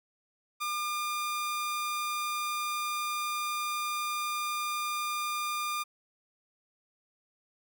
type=tone; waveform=sawtooth; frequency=1204 Hz; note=D6; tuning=43 cents sharp; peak=-27 dBFS; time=0.6-5.84 s; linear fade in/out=20 ms; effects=none